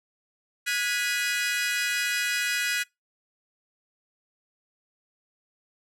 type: chord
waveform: sawtooth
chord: G# minor seventh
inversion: third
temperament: equal with one note detuned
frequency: 1450.4 / 1661.2 / 1975.5 / 2489 Hz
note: F#6 / G#6 / B6 / D#7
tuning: -35 / 0 / 0 / 0 cents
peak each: -27 dBFS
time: 0.66-2.84 s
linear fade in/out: 20 ms
effects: noise-tail reverb RT60 0.2 s tail -25 dB re dry + low-pass 12000 Hz 12 dB/octave